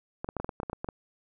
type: clicks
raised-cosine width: 1 ms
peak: -19 dBFS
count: 12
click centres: 0.245 / 0.289 / 0.367 / 0.4 / 0.445 / 0.492 / 0.601 / 0.632 / 0.698 / 0.731 / 0.845 / 0.888 s
effects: none